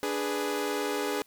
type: chord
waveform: sawtooth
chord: G# diminished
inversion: second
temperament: equal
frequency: 293.7 / 415.3 / 493.9 Hz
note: D4 / G#4 / B4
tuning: 0 / 0 / 0 cents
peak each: -30 / -27 / -31 dBFS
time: 0.03-1.22 s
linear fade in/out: 0 ms
effects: white hiss -62 dBFS RMS until 1.26 s